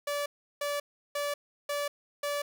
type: tone bursts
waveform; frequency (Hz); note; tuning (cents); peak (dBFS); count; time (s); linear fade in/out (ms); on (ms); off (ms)
sawtooth; 578; D5; -28; -26; 5; 0.07-2.42; 5; 190; 350
effects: none